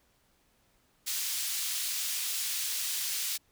pink high-pass noise, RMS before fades -33 dBFS, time 1.06-3.38 s, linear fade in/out 20 ms, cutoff 3700 Hz, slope 12 dB/octave, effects pink hiss -69 dBFS RMS until 3.51 s

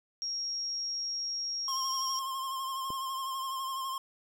sine tone, 5588 Hz, F8, in tune, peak -32 dBFS, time 0.22-2.19 s, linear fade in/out 0 ms
square tone with vibrato, 1064 Hz, C6, 29 cents sharp, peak -34 dBFS, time 1.68-3.98 s, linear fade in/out 2 ms, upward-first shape sine, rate 12 Hz, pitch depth 37 cents each way
click, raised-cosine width 2 ms, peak -29 dBFS, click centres 2.904 s
effects none

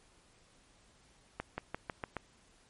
accelerating click train, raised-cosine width 0.5 ms, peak -21 dBFS, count 6, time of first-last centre 1.4-2.167 s, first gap 180 ms, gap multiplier 0.92, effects pink hiss -65 dBFS RMS until 2.69 s + MP3 48 kbps

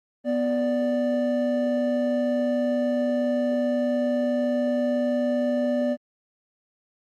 triangle tone pair together, 246.9 / 587.3 Hz, B3 / D5, 0 / 0 cents, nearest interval octave + minor third, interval 1500 cents, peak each -22 dBFS, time 0.24-5.97 s, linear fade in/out 50 ms, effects Opus 24 kbps

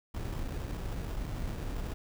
brown noise with sample-and-hold, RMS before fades -36 dBFS, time 0.14-1.94 s, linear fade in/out 10 ms, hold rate 2100 Hz, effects none

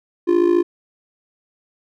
triangle tone with amplitude modulation, 347.9 Hz, F4, 7 cents flat, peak -7 dBFS, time 0.27-0.63 s, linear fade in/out 20 ms, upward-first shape sine, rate 54.5 Hz, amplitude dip 80%, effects none

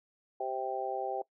harmonic tone, 130.5 Hz, C3, 4 cents flat, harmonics 3 / 4 / 5 / 6, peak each -39 / -39 / -39 / -35 dBFS, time 0.4-1.22 s, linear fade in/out 5 ms, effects noise-tail reverb RT60 0.1 s tail -20 dB re dry

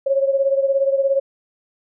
sine beating tone pair, 543 / 560 Hz, C#5 / C#5, -36 / +18 cents, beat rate 17 Hz, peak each -16 / -21 dBFS, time 0.06-1.2 s, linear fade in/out 10 ms, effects none

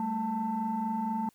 sine tone cluster, 198.3 / 222.5 / 888 Hz, G3 / A3 / A5, +20 / +20 / +16 cents, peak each -37 / -31 / -31 dBFS, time 0-1.29 s, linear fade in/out 2 ms, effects tanh soft clip ceiling -22 dBFS + white hiss -67 dBFS RMS until 1.34 s

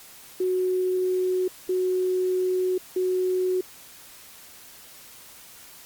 sine tone bursts at uneven times, 368.6 Hz, F#4, 7 cents flat, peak -21 dBFS, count 3, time 0.4-1.48 / 1.69-2.78 / 2.96-3.61 s, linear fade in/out 5 ms, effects white hiss -47 dBFS RMS until 5.85 s + Opus 48 kbps

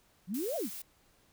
sine exponential two-way sweep, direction up then down, 164.81 to 697 to 164.81 Hz, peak -32 dBFS, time 0.27-0.7 s, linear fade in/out 50 ms, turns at 0.56 s
blue noise, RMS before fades -43 dBFS, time 0.34-0.82 s, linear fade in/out 5 ms
effects pink hiss -67 dBFS RMS until 1.32 s

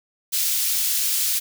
white high-pass noise, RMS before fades -22 dBFS, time 0.32-1.4 s, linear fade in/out 20 ms, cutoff 3200 Hz, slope 12 dB/octave, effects none

